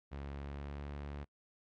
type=tone with pitch glide; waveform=sawtooth; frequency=70.2 to 71.8 Hz; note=C#2 to D2; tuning=+22 to -39 cents; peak=-38 dBFS; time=0.11-1.25 s; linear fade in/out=20 ms; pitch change=+39 cents; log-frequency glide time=0.35-0.88 s; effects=noise-tail reverb RT60 0.1 s tail -25 dB re dry + low-pass 3000 Hz 12 dB/octave